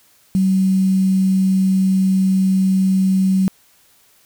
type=tone with quantisation; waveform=sine; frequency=190 Hz; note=F#3; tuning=46 cents sharp; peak=-12 dBFS; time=0.35-3.48 s; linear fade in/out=0 ms; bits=6; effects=white hiss -54 dBFS RMS until 4.25 s